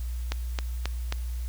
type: click train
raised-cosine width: 0.2 ms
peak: -12 dBFS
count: 4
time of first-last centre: 0.32-1.124 s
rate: 3.73 Hz
effects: added 60 Hz sine -29 dBFS peak until 1.48 s + white hiss -51 dBFS RMS until 1.48 s